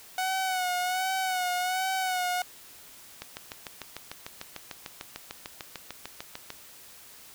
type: tone with vibrato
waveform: sawtooth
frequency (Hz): 740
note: F#5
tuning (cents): 0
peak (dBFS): -23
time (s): 0.18-2.42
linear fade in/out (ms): 2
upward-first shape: sine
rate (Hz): 1.3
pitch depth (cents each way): 49
type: click train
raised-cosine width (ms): 0.2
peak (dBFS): -19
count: 23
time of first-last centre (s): 3.22-6.504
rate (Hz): 6.7
effects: white hiss -50 dBFS RMS until 7.34 s